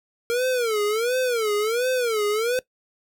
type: tone with vibrato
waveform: square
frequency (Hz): 461.2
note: A#4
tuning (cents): -19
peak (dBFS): -21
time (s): 0.3-2.59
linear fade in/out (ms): 0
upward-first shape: sine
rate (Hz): 1.4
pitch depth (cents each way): 190
effects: noise-tail reverb RT60 0.1 s tail -19 dB re dry